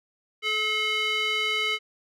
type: tone with band-pass filter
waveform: square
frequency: 430.4 Hz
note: A4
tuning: 38 cents flat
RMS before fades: -26 dBFS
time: 0.42-1.79 s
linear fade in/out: 50 ms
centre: 2600 Hz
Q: 4.9
effects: none